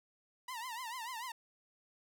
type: tone with vibrato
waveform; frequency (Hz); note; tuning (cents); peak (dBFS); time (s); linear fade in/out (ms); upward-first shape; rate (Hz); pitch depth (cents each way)
sawtooth; 962; B5; -46; -37; 0.48-1.32; 5; triangle; 6.8; 170
effects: none